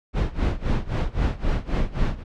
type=noise with tremolo; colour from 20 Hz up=brown; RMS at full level=-19 dBFS; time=0.13-2.24 s; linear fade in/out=50 ms; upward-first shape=sine; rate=3.8 Hz; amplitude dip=90%; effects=low-pass 4000 Hz 12 dB/octave